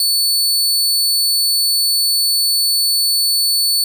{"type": "tone", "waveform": "sawtooth", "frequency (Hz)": 4460, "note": "C#8", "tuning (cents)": 10, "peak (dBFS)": -10, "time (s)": [0, 3.84], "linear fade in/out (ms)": 2, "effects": []}